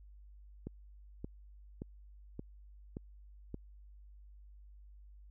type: click train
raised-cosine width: 3 ms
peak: -28 dBFS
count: 6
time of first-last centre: 0.67-3.544 s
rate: 1.74 Hz
effects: added 50 Hz sine -53 dBFS peak until 5.3 s